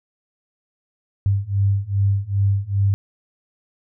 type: beating tone pair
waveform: sine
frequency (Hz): 98 / 100.5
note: G2 / G2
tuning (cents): 0 / +44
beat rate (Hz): 2.5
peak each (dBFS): -20 / -19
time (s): 1.26-2.94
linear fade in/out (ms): 0
effects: none